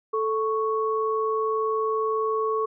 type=tone pair together; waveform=sine; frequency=439.1 / 1108.7 Hz; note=A4 / C#6; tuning=-4 / 0 cents; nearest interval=octave + major third; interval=1604 cents; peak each=-24 / -26 dBFS; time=0.13-2.66 s; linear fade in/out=10 ms; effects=none